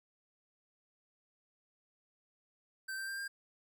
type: tone with pitch steps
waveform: square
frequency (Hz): 1553 / 1569.2 / 1585.6 / 1602.2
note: G6 / G6 / G6 / G6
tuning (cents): -17 / +1 / +19 / +37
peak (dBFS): -39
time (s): 2.88-3.28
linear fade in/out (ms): 10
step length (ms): 100
effects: none